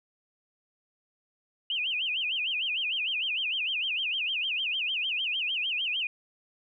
sine tone with vibrato, 2797 Hz, F7, 2 cents sharp, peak -27 dBFS, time 1.7-6.07 s, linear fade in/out 2 ms, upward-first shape sine, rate 6.6 Hz, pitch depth 240 cents each way, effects none

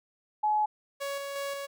sine tone, 849 Hz, G#5, 38 cents sharp, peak -23 dBFS, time 0.43-0.66 s, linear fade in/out 10 ms
sawtooth tone with tremolo, 559 Hz, C#5, 14 cents sharp, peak -28 dBFS, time 1-1.67 s, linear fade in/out 20 ms, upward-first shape square, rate 2.8 Hz, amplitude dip 30%
effects none

